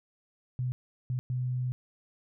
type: tone bursts at uneven times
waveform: sine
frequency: 126 Hz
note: B2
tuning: 35 cents sharp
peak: -28 dBFS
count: 3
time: 0.59-0.72 / 1.1-1.19 / 1.3-1.72 s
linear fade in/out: 0 ms
effects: none